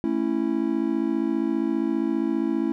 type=chord; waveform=triangle; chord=A major; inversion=none; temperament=just; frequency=220 / 275 / 330 Hz; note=A3 / C#4 / E4; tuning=0 / -14 / +2 cents; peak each=-26 / -24 / -23 dBFS; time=0.04-2.72 s; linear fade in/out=0 ms; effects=none